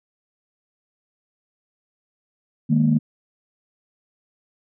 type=chord; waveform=sine; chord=D# suspended fourth; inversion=none; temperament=equal with one note detuned; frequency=153.69 / 207.7 / 233.1 Hz; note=D#3 / G#3 / A#3; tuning=-21 / 0 / 0 cents; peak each=-18 / -23 / -17 dBFS; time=2.69-2.99 s; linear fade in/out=20 ms; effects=tanh soft clip ceiling -6 dBFS